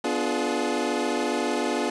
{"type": "chord", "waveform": "25% pulse", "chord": "B diminished seventh", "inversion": "none", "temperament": "equal with one note detuned", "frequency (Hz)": [246.9, 293.7, 349.2, 423.3], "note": ["B3", "D4", "F4", "Ab4"], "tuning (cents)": [0, 0, 0, 33], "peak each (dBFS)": -26, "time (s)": [0.04, 1.9], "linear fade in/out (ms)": 5, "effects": ["resampled to 22050 Hz", "7-bit"]}